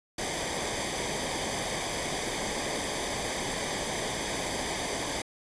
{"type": "noise with comb filter", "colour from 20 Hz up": "pink", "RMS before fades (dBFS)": -32, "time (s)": [0.18, 5.22], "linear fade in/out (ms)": 5, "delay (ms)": 0.73, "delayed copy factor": -0.7, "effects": ["resampled to 22050 Hz"]}